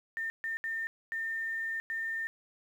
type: tone bursts at uneven times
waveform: sine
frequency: 1809 Hz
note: A6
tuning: 48 cents sharp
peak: -32 dBFS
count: 5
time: 0.17-0.3 / 0.44-0.57 / 0.64-0.87 / 1.12-1.8 / 1.9-2.27 s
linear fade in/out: 0 ms
effects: 10-bit